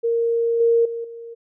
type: tone with level steps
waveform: sine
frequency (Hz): 464.2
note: A#4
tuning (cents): -7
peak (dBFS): -17 / -13 / -25 / -33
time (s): 0.03-1.35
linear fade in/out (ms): 20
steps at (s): 0.6 / 0.85 / 1.04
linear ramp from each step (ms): 5
effects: none